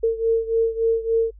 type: beating tone pair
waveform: sine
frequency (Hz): 453 / 456.5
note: A#4 / A#4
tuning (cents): -50 / -36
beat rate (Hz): 3.5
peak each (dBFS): -19 / -22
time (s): 0.03-1.31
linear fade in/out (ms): 10
effects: noise-tail reverb RT60 0.1 s tail -26 dB re dry + added 50 Hz sine -42 dBFS peak until 1.39 s